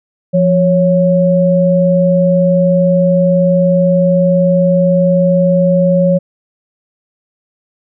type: tone pair together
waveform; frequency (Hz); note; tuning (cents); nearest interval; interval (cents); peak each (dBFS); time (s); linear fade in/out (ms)
sine; 174.18 / 553; F3 / C#5; -4 / -4; octave + minor sixth; 2000; -10; 0.33-6.19; 20
effects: none